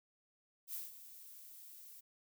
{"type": "noise with ADSR envelope", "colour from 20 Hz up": "violet", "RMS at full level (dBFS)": -42, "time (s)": [0.67, 2.01], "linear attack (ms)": 70, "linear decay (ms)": 170, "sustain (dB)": -13, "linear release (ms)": 15, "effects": []}